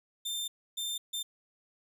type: tone bursts at uneven times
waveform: sawtooth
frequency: 3588 Hz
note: A7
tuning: 33 cents sharp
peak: -30 dBFS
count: 3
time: 0.25-0.48 / 0.77-0.98 / 1.13-1.23 s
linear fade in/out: 10 ms
effects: none